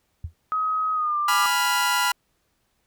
sine tone with exponential decay, 82.41 Hz, E2, in tune, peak -25 dBFS, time 0.24-0.34 s, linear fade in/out 5 ms, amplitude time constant 20 ms
sine tone with pitch glide, 1266 to 1188.1 Hz, D#6 to D6, +30 to +20 cents, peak -21 dBFS, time 0.52-1.46 s, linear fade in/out 0 ms, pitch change -110 cents, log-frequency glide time 0.93-1.17 s
sawtooth chord, F diminished, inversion first, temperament equal, 830.6 / 987.8 / 1396.9 Hz, Ab5 / Cb6 / F6, 0 / 0 / 0 cents, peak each -25 / -19 / -20 dBFS, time 1.28-2.12 s, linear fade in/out 5 ms
effects pink hiss -70 dBFS RMS until 2.86 s

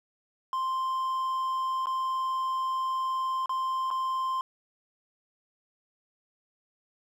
triangle tone with dropouts, 1046.5 Hz, C6, in tune, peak -25 dBFS, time 0.53-4.41 s, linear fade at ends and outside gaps 1 ms, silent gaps 1.858-1.869 / 3.459-3.494 / 3.904-3.911 s, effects none

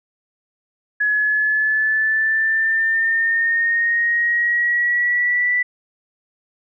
sine exponential sweep, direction up, 1689 to 1975.5 Hz, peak -15 dBFS, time 1-5.63 s, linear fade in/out 10 ms, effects none

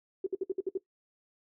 sine tone bursts, 378 Hz, F#4, 37 cents sharp, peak -27 dBFS, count 7, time 0.24-0.776 s, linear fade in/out 5 ms, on 26 ms, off 59 ms, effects noise-tail reverb RT60 0.1 s tail -17 dB re dry

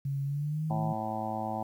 sine tone with pitch glide, 138.59 to 157.37 Hz, C#3 to D#3, 0 to +20 cents, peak -29 dBFS, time 0.05-0.93 s, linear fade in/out 5 ms, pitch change +220 cents, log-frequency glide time 0.24-0.66 s
harmonic tone, 109.3 Hz, A2, 11 cents flat, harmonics 1 / 2 / 3 / 5 / 6 / 7 / 8 / 9, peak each -41 / -38 / -43 / -42 / -40 / -35 / -40 / -44 dBFS, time 0.7-1.63 s, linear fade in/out 5 ms
effects 10-bit

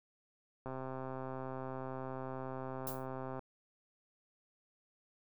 click train, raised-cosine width 1 ms, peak -29 dBFS, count 359, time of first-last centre 0.66-3.393 s, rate 131 Hz
violet noise with exponential decay, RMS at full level -38 dBFS, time 2.87-3.06 s, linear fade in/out 2 ms, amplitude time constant 41 ms
effects none

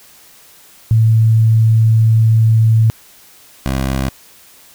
sine / 15% pulse tone pair in turn, 111.7 / 66.42 Hz, A2 / C2, +27 / +27 cents, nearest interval major sixth, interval 900 cents, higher first, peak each -7 / -9 dBFS, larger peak first, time 0.91-2.9 / 3.66-4.09 s, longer first, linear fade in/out 0 ms, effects white hiss -44 dBFS RMS until 4.74 s

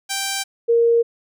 5% pulse / sine tone pair in turn, 784 / 466.2 Hz, G5 / A#4, 0 / 0 cents, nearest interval major sixth, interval 900 cents, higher first, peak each -10 / -12 dBFS, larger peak first, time 0.09-0.44 / 0.68-1.03 s, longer neither, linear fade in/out 20 ms, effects none

